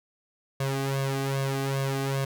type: tone with flanger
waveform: sawtooth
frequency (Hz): 136.2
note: C#3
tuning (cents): -30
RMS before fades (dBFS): -28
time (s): 0.6-2.25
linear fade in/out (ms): 5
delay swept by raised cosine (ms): 1.8 to 2.6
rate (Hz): 2.5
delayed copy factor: +0.8
effects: none